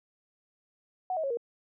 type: tone with pitch steps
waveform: sine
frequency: 740 / 636.8 / 548 / 471.6 Hz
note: F#5 / D#5 / C#5 / A#4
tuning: 0 / +40 / -20 / +20 cents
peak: -28 dBFS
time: 1.1-1.372 s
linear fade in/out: 2 ms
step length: 68 ms
effects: none